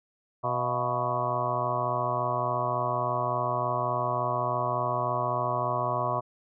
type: harmonic tone with a mistuned harmonic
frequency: 123.47 Hz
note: B2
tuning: in tune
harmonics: 1 / 2 / 3 / 4 / 5 / 6 / 7 / 8 / 9 / 10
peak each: -34 / -43 / -38 / -41 / -32 / -33 / -40 / -32 / -31 / -43 dBFS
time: 0.43-6.21 s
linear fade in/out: 20 ms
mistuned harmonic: 6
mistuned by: -91 cents
effects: none